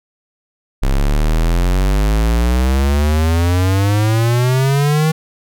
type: exponential sweep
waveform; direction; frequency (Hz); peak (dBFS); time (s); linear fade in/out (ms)
square; up; 32.7 to 160; -12; 0.82-5.12; 10
effects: none